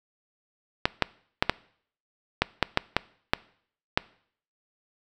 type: clicks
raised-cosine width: 0.3 ms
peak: -3 dBFS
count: 10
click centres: 0.855 / 1.023 / 1.425 / 1.496 / 2.42 / 2.627 / 2.774 / 2.966 / 3.335 / 3.975 s
effects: noise-tail reverb RT60 0.6 s tail -22 dB re dry